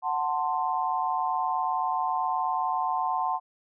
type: chord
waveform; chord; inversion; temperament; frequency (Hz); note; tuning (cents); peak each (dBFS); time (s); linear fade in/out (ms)
sine; F# diminished; none; equal with one note detuned; 740 / 887.7 / 1046.5; F#5 / A5 / C6; 0 / +15 / 0; -29; 0.02-3.4; 50
effects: none